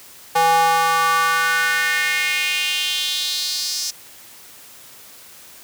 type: tone with high-pass filter sweep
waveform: square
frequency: 164.81 Hz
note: E3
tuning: in tune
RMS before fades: -19 dBFS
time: 0.35-3.91 s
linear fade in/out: 10 ms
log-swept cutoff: 730 to 5500 Hz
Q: 3.7
effects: white hiss -43 dBFS RMS until 5.63 s + high-pass 60 Hz 12 dB/octave